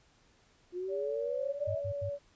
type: exponential sweep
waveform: sine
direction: up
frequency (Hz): 349.2 to 661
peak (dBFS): -34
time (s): 0.72-1.82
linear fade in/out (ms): 50
type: tone with vibrato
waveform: sine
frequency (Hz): 570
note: C#5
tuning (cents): +48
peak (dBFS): -34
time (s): 0.88-2.19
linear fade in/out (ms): 50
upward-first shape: sine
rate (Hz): 19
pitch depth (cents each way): 9
type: tone bursts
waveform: sine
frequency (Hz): 99.2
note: G2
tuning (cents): +21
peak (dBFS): -35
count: 3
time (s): 1.67-2.096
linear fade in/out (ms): 10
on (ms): 82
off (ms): 90
effects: pink hiss -66 dBFS RMS until 2.35 s + resampled to 16000 Hz